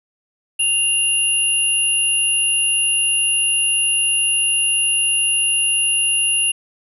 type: tone pair together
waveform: sine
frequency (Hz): 2794 / 10549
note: F7 / E9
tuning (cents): 0 / 0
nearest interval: octave + major seventh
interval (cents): 2300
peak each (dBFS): -17 / -18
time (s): 0.59-6.52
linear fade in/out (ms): 10
effects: none